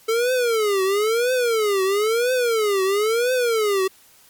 square tone with vibrato, 440 Hz, A4, in tune, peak -18 dBFS, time 0.08-3.88 s, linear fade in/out 10 ms, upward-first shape triangle, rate 1 Hz, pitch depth 280 cents each way, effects white hiss -52 dBFS RMS until 4.29 s + MP3 96 kbps

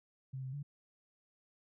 sine tone with pitch steps, 132.3 / 130.8 / 143.4 Hz, C3 / C3 / D3, +20 / 0 / -41 cents, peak -39 dBFS, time 0.33-0.63 s, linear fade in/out 10 ms, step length 100 ms, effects none

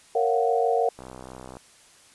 sine chord, Gb major seventh, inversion first, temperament just, 462.5 / 555 / 693.7 / 740 Hz, Bb4 / Db5 / F5 / Gb5, -14 / +2 / -12 / 0 cents, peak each -23 / -29 / -26 / -25 dBFS, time 0.15-0.89 s, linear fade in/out 5 ms
click train, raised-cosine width 1 ms, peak -26 dBFS, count 38, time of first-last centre 0.99-1.569 s, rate 63.9 Hz
effects white hiss -54 dBFS RMS until 2.14 s + resampled to 24000 Hz

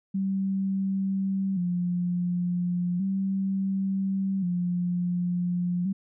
sine tone with vibrato, 185 Hz, F#3, in tune, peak -24 dBFS, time 0.14-5.93 s, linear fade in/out 10 ms, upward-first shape square, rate 0.35 Hz, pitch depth 76 cents each way, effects none

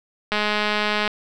click train, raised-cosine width 0.3 ms, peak -6 dBFS, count 160, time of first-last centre 0.32-1.077 s, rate 210 Hz, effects none

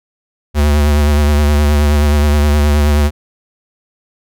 square tone with vibrato, 73.7 Hz, D2, 7 cents sharp, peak -9 dBFS, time 0.54-3.11 s, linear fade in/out 50 ms, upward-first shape triangle, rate 9.5 Hz, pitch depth 45 cents each way, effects none

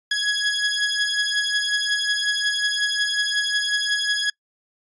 20% pulse beating tone pair, 1670 / 1675.5 Hz, G#6 / G#6, +9 / +15 cents, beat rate 5.5 Hz, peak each -17 / -20 dBFS, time 0.11-4.3 s, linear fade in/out 5 ms, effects noise-tail reverb RT60 0.1 s tail -26 dB re dry + resampled to 24000 Hz

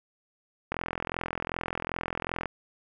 click train, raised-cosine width 0.5 ms, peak -15 dBFS, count 75, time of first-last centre 0.72-2.457 s, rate 42.6 Hz, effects none

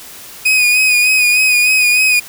40% pulse tone with vibrato, 2489 Hz, D#7, in tune, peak -8 dBFS, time 0.45-2.2 s, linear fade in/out 10 ms, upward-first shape sine, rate 3.3 Hz, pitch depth 35 cents each way, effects white hiss -34 dBFS RMS until 2.28 s

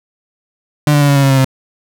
35% pulse tone with pitch steps, 148.2 / 145.82 / 143.48 / 141.18 / 138.92 / 136.69 / 134.49 / 132.34 Hz, D3 / D3 / D3 / C#3 / C#3 / C#3 / C3 / C3, +16 / -12 / -40 / +32 / +4 / -24 / +48 / +20 cents, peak -6 dBFS, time 0.87-1.446 s, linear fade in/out 2 ms, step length 72 ms, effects none

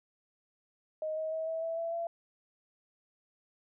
sine tone with pitch steps, 624 / 632.3 / 640.8 / 649.4 / 658.1 / 666.9 / 675.8 Hz, D#5 / D#5 / E5 / E5 / E5 / E5 / E5, +5 / +28 / -49 / -26 / -3 / +20 / +43 cents, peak -32 dBFS, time 1.02-2.07 s, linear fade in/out 2 ms, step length 150 ms, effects none

